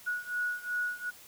sine beating tone pair, 1460 / 1462.7 Hz, F#6 / F#6, -24 / -20 cents, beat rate 2.7 Hz, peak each -33 / -35 dBFS, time 0.06-1.11 s, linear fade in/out 20 ms, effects white hiss -53 dBFS RMS until 1.27 s

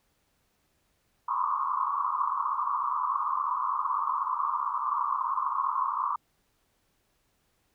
pink band-pass noise, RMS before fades -29 dBFS, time 1.28-6.16 s, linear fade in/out 5 ms, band 980 to 1200 Hz, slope 96 dB/octave, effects pink hiss -72 dBFS RMS until 7.74 s

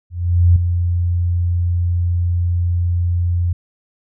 sine tone with ADSR envelope, 87.31 Hz, F2, in tune, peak -6 dBFS, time 0.1-3.53 s, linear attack 460 ms, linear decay 4 ms, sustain -8 dB, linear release 5 ms, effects none

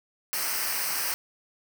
white noise with comb filter, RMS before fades -29 dBFS, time 0.33-1.14 s, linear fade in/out 0 ms, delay 0.28 ms, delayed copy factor -0.7, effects none

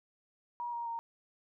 sine tone with pitch steps, 956 / 941.2 / 926.6 Hz, A#5 / A#5 / A#5, +43 / +16 / -11 cents, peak -35 dBFS, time 0.6-0.99 s, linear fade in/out 0 ms, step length 130 ms, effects none

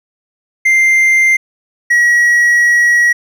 triangle tone pair in turn, 2093 / 1914.1 Hz, C7 / A#6, 0 / +45 cents, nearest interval major second, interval 155 cents, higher first, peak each -5 dBFS, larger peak neither, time 0.65-1.37 / 1.9-3.13 s, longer second, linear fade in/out 10 ms, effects none

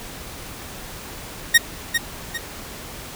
sawtooth tone with echo, 1864.7 Hz, A#6, in tune, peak -5 dBFS, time 1.54-1.58 s, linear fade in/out 10 ms, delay 400 ms, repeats 2, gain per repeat -8 dB, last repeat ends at 2.38 s, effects pink hiss -36 dBFS RMS until 3.15 s

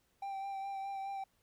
triangle tone with vibrato, 784 Hz, G5, in tune, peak -36 dBFS, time 0.22-1.24 s, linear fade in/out 5 ms, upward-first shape sine, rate 4.8 Hz, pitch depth 20 cents each way, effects pink hiss -75 dBFS RMS until 1.42 s

